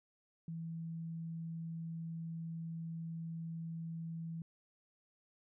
sine tone, 164.5 Hz, E3, 3 cents flat, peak -40 dBFS, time 0.48-4.42 s, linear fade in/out 2 ms, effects none

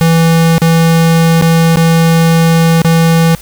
square tone with dropouts, 164.81 Hz, E3, in tune, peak -6 dBFS, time 0.01-3.35 s, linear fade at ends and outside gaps 0 ms, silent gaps 0.581-0.618 / 1.413-1.423 / 1.758-1.771 / 2.818-2.847 s, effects added 50 Hz sine -35 dBFS peak until 3.41 s + white hiss -34 dBFS RMS until 3.41 s

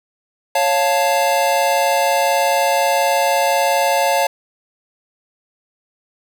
square chord, Db augmented, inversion none, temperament equal, 554.4 / 698.5 / 880 Hz, Db5 / F5 / A5, 0 / 0 / 0 cents, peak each -19 dBFS, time 0.55-4.27 s, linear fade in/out 5 ms, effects none

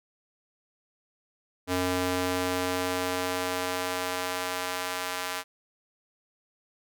square tone with high-pass filter sweep, 91 Hz, F#2, 28 cents flat, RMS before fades -30 dBFS, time 1.67-5.44 s, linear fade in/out 50 ms, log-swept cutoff 240 to 980 Hz, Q 0.72, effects none

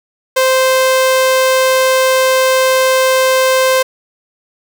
sawtooth tone, 521 Hz, C5, 7 cents flat, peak -5 dBFS, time 0.36-3.83 s, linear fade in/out 10 ms, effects none

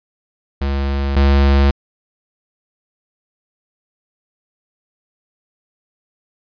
square tone pair in turn, 69.1 / 69.36 Hz, C#2 / C#2, -5 / +2 cents, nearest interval unison, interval 7 cents, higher second, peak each -17 / -10 dBFS, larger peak second, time 0.61-1.16 / 1.16-1.71 s, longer neither, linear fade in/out 5 ms, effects resampled to 11025 Hz

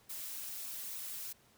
blue noise with flanger, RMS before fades -43 dBFS, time 0.09-1.33 s, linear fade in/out 10 ms, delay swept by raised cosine 0.72 to 4.22 ms, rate 3.4 Hz, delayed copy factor +0.55, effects pink hiss -66 dBFS RMS until 1.57 s + high-pass 60 Hz 12 dB/octave

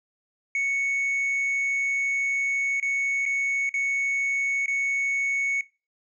triangle tone with dropouts, 2217 Hz, C#7, in tune, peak -21 dBFS, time 0.55-5.61 s, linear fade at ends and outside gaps 2 ms, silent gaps 2.8-2.826 / 3.255-3.261 / 3.693-3.74 / 4.66-4.68 s, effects noise-tail reverb RT60 0.3 s tail -21 dB re dry + resampled to 16000 Hz

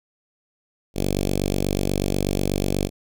5% pulse tone with notch filter, 48.19 Hz, G1, 29 cents flat, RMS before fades -23 dBFS, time 0.94-2.9 s, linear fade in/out 50 ms, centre 1400 Hz, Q 0.52, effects none

